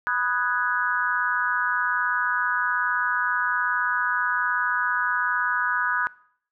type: chord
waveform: sine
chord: G# minor seventh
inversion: first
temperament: equal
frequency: 987.8 / 1244.5 / 1480 / 1661.2 Hz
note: B5 / D#6 / F#6 / G#6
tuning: 0 / 0 / 0 / 0 cents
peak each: -29 / -28 / -25 / -27 dBFS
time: 0.07-6.07 s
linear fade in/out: 0 ms
effects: noise-tail reverb RT60 0.6 s tail -21 dB re dry